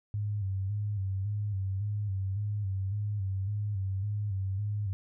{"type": "tone with vibrato", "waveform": "sine", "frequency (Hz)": 100, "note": "G2", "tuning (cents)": 35, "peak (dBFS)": -29, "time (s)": [0.14, 4.93], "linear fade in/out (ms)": 0, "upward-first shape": "square", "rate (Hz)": 1.8, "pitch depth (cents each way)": 66, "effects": []}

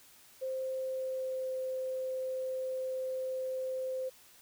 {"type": "tone with pitch glide", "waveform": "sine", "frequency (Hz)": [523.3, 518.8], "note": ["C5", "C5"], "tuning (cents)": [0, -15], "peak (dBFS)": -33, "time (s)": [0.41, 4.1], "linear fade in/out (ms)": 20, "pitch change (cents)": -15, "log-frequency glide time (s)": [0.73, 1.54], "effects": ["white hiss -59 dBFS RMS until 4.41 s"]}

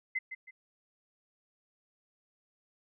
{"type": "tone with echo", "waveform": "sine", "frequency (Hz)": 2054, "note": "C7", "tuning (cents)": -33, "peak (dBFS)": -29, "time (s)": [0.15, 0.19], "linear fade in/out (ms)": 10, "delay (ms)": 160, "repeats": 2, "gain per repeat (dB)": -9, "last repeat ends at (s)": 0.51, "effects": []}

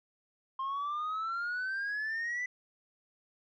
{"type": "exponential sweep", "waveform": "sine", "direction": "up", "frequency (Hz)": [1057, 2004], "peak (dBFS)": -30, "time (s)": [0.59, 2.46], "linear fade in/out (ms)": 5, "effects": ["tanh soft clip ceiling -31 dBFS"]}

